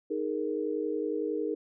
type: chord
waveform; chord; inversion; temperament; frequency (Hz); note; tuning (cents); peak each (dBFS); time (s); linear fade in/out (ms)
sine; D# suspended fourth; none; equal; 311.1 / 415.3 / 466.2; D#4 / G#4 / A#4; 0 / 0 / 0; -33; 0.1-1.55; 10
effects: none